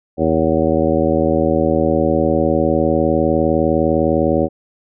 harmonic tone with a mistuned harmonic, 79.8 Hz, D#2, 44 cents sharp, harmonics 1 / 2 / 3 / 4 / 5 / 6 / 7 / 9, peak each -24 / -23 / -20 / -19 / -21 / -22 / -18 / -25 dBFS, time 0.17-4.49 s, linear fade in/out 50 ms, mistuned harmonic 9, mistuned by +57 cents, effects none

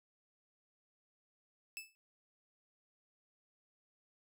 sawtooth tone with exponential decay, 2625 Hz, E7, 8 cents flat, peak -36 dBFS, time 1.77-1.95 s, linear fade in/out 0 ms, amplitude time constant 39 ms, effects none

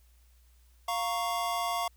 square chord, Bb minor, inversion second, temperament equal, 698.5 / 932.3 / 1108.7 Hz, F5 / Bb5 / Db6, 0 / 0 / 0 cents, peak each -33 / -37 / -34 dBFS, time 0.88-1.88 s, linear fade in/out 5 ms, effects added 60 Hz sine -58 dBFS peak until 1.96 s + white hiss -69 dBFS RMS until 1.96 s

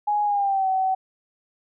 sine tone with pitch glide, 832 to 758.6 Hz, G#5 to F#5, +3 to +43 cents, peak -19 dBFS, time 0.07-0.95 s, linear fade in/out 10 ms, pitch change -160 cents, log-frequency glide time 0.24-0.68 s, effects none

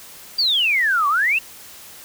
sine exponential two-way sweep, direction down then up, 4800 to 1108.7 to 2804 Hz, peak -15 dBFS, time 0.38-1.39 s, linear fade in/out 10 ms, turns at 1.08 s, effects white hiss -41 dBFS RMS until 2.04 s

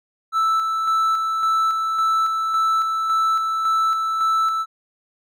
triangle tone with tremolo, 1318.5 Hz, E6, in tune, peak -14 dBFS, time 0.32-4.66 s, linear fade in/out 50 ms, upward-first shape square, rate 1.8 Hz, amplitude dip 35%, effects none

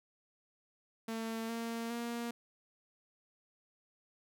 sawtooth tone with pitch steps, 225.3 / 230.4 / 235.7 Hz, A3 / A#3 / A#3, +41 / -20 / +19 cents, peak -33 dBFS, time 1.08-2.31 s, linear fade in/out 5 ms, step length 410 ms, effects none

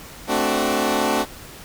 15% pulse chord, D dominant seventh, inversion second, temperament equal with one note detuned, 220 / 261.6 / 293.7 / 374.3 Hz, A3 / C4 / D4 / F#4, 0 / 0 / 0 / +20 cents, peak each -18 dBFS, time 0.27-1.26 s, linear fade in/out 50 ms, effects pink hiss -40 dBFS RMS until 1.64 s

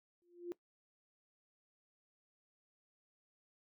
sine tone with exponential growth, 349.2 Hz, F4, in tune, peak -36 dBFS, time 0.22-0.52 s, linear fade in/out 0 ms, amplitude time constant 64 ms, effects noise-tail reverb RT60 0.1 s tail -18 dB re dry

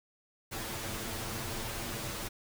pink noise with comb filter, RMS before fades -38 dBFS, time 0.51-2.29 s, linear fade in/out 20 ms, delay 8.9 ms, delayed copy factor +1, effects none

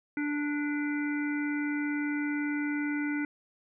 harmonic tone with a mistuned harmonic, 293.7 Hz, D4, in tune, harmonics 1 / 3 / 5 / 7 / 8, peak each -29 / -46 / -38 / -39 / -45 dBFS, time 0.17-3.25 s, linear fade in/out 2 ms, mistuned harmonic 7, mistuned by -23 cents, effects none

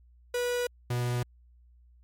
45% pulse tone pair in turn, 488.1 / 122.03 Hz, B4 / B2, -20 / -20 cents, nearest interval 2 octaves, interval 2400 cents, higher first, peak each -27 dBFS, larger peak neither, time 0.34-0.67 / 0.9-1.23 s, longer neither, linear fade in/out 5 ms, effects added 60 Hz sine -55 dBFS peak until 2.03 s + MP3 64 kbps

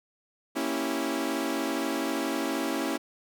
sawtooth chord, A# diminished seventh, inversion none, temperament equal, 233.1 / 277.2 / 329.6 / 392 Hz, A#3 / C#4 / E4 / G4, 0 / 0 / 0 / 0 cents, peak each -32 / -27 / -28 / -33 dBFS, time 0.55-2.98 s, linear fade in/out 20 ms, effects none

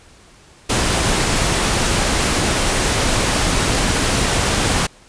pink noise, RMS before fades -17 dBFS, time 0.69-4.87 s, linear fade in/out 10 ms, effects pink hiss -47 dBFS RMS until 5.08 s + resampled to 22050 Hz

